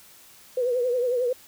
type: tone with vibrato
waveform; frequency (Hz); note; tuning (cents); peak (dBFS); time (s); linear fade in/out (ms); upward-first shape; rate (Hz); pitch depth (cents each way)
sine; 493.9; B4; 0; -21; 0.57-1.33; 5; triangle; 11; 85
effects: white hiss -51 dBFS RMS until 1.47 s